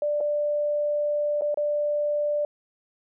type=tone with dropouts; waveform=sine; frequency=590 Hz; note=D5; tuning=8 cents sharp; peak=-22 dBFS; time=0.02-2.45 s; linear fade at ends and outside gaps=2 ms; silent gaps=0.205-0.209 / 1.411-1.419 / 1.544-1.573 s; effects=none